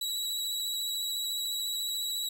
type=tone with vibrato; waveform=sawtooth; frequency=3900 Hz; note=B7; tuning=23 cents flat; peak=-28 dBFS; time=0.01-2.29 s; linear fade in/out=5 ms; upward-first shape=sine; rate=14 Hz; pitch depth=22 cents each way; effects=none